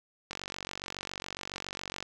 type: click train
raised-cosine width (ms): 0.2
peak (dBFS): -19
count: 82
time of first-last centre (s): 0.31-2.026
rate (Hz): 47.2
effects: none